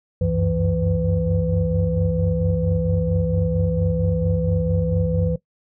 sine tone cluster, 69.7 / 92.4 / 96.8 / 165.3 / 503 Hz, C#2 / F#2 / G2 / E3 / B4, +10 / -2 / -21 / +5 / +32 cents, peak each -27 / -24 / -24 / -21 / -24 dBFS, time 0.21-5.36 s, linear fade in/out 5 ms, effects noise-tail reverb RT60 0.1 s tail -18 dB re dry + tanh soft clip ceiling -8 dBFS

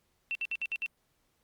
sine tone bursts, 2692 Hz, E7, 36 cents sharp, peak -30 dBFS, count 6, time 0.31-0.861 s, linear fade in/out 0 ms, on 41 ms, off 61 ms, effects pink hiss -74 dBFS RMS until 1.43 s + Opus 48 kbps

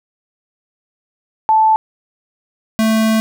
sine / square tone pair in turn, 876 / 220.8 Hz, A5 / A3, -8 / +6 cents, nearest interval 2 octaves, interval 2386 cents, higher first, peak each -8 / -12 dBFS, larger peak first, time 1.49-1.76 / 2.79-3.2 s, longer second, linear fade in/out 0 ms, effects none

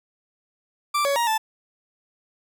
40% pulse tone with pitch steps, 1174 / 561 / 941 / 879 Hz, D6 / C#5 / A#5 / A5, -1 / +21 / +16 / -2 cents, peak -19 dBFS, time 0.94-1.38 s, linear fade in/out 10 ms, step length 110 ms, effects none

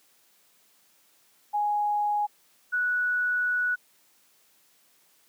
sine tone pair in turn, 830.6 / 1472.7 Hz, G#5 / F#6, 0 / -9 cents, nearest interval minor seventh, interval 991 cents, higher second, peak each -23 dBFS, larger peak neither, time 1.53-2.27 / 2.72-3.76 s, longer second, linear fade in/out 20 ms, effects white hiss -63 dBFS RMS until 5.28 s + high-pass 150 Hz 12 dB/octave

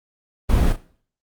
brown noise with echo, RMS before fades -17 dBFS, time 0.49-0.73 s, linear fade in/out 10 ms, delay 35 ms, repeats 1, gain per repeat -10 dB, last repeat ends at 0.765 s, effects noise-tail reverb RT60 0.5 s tail -17 dB re dry + Opus 24 kbps

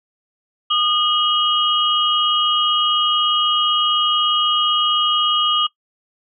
sine tone cluster, 1224 / 2903 / 3212 Hz, D#6 / F#7 / G7, -29 / -34 / +41 cents, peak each -19 dBFS, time 0.7-5.67 s, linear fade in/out 10 ms, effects noise-tail reverb RT60 0.1 s tail -19 dB re dry

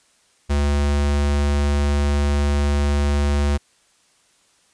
square tone, 72 Hz, D2, 34 cents flat, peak -17 dBFS, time 0.49-3.58 s, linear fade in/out 20 ms, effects white hiss -59 dBFS RMS until 4.73 s + resampled to 22050 Hz

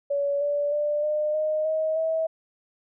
sine tone with pitch steps, 567 / 579.2 / 591.8 / 604.5 / 617.6 / 630.9 / 644.6 Hz, C#5 / D5 / D5 / D5 / D#5 / D#5 / E5, +39 / -24 / +13 / +50 / -13 / +24 / -39 cents, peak -22 dBFS, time 0.1-2.27 s, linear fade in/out 10 ms, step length 310 ms, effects none

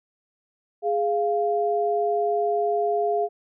sine tone pair together, 415.3 / 695.8 Hz, G#4 / F5, 0 / -7 cents, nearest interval major sixth, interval 893 cents, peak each -23 dBFS, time 0.82-3.29 s, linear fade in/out 50 ms, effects none

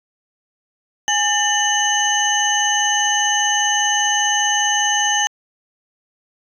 sine tone cluster, 830 / 1795 / 2972 / 6290 Hz, G#5 / A6 / F#7 / G8, -1 / +34 / +7 / +5 cents, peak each -20 dBFS, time 1.08-5.27 s, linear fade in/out 0 ms, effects tanh soft clip ceiling -5 dBFS

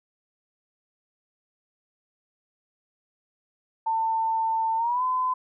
sine tone with pitch glide, 896 to 1017.4 Hz, A5 to C6, +31 to -49 cents, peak -22 dBFS, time 3.86-5.34 s, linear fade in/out 10 ms, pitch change +220 cents, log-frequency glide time 4.76-5.03 s, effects none

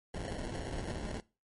pink noise with sample-and-hold, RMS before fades -39 dBFS, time 0.14-1.2 s, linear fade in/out 2 ms, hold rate 1225 Hz, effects noise-tail reverb RT60 0.3 s tail -21 dB re dry + MP3 48 kbps

